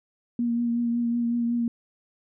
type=tone with vibrato; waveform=sine; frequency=236.3 Hz; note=A#3; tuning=24 cents sharp; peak=-22 dBFS; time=0.39-1.68 s; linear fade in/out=2 ms; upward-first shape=triangle; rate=5.4 Hz; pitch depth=25 cents each way; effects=none